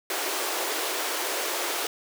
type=high-pass noise; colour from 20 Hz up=pink; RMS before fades=-29 dBFS; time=0.1-1.87 s; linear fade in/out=2 ms; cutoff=330 Hz; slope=48 dB/octave; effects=none